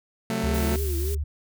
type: chord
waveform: sawtooth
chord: F# diminished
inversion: second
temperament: just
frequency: 133.2 / 185 / 222 Hz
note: C3 / F#3 / A3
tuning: +31 / 0 / +16 cents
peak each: -29 / -27 / -23 dBFS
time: 0.3-0.76 s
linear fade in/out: 0 ms
type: tone with pitch glide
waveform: sine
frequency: 73.3 to 73.94 Hz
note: D2 to D2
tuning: -3 to +12 cents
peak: -24 dBFS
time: 0.43-1.24 s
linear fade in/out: 10 ms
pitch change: +15 cents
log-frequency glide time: 0.58-1.07 s
type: tone with vibrato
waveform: sine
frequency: 370 Hz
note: F#4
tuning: in tune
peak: -31 dBFS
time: 0.44-1.18 s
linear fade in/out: 50 ms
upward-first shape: triangle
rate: 3.3 Hz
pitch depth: 180 cents each way
type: noise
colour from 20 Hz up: blue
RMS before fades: -36 dBFS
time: 0.54-1.15 s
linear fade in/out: 5 ms
effects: none